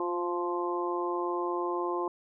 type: harmonic tone with a mistuned harmonic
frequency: 174.4 Hz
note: F3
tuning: 2 cents flat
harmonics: 2 / 3 / 4 / 5 / 6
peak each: -31 / -39 / -40 / -37 / -34 dBFS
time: 0-2.08 s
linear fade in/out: 2 ms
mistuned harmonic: 2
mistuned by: +16 cents
effects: none